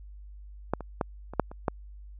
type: clicks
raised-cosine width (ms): 1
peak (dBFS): -11 / -24 / -12 / -25 / -7 / -28 / -11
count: 7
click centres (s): 0.736 / 0.807 / 1.012 / 1.336 / 1.397 / 1.515 / 1.682
effects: added 50 Hz sine -43 dBFS peak until 2.19 s